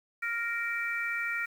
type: harmonic tone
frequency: 466.2 Hz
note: A#4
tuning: in tune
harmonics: 3 / 4 / 5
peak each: -34 / -34 / -34 dBFS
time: 0.22-1.46 s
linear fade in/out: 10 ms
effects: 9-bit